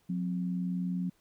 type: tone pair together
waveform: sine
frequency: 180 / 259.9 Hz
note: F#3 / C4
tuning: -47 / -11 cents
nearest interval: tritone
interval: 636 cents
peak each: -30 / -39 dBFS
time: 0.09-1.1 s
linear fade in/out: 10 ms
effects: pink hiss -70 dBFS RMS until 1.2 s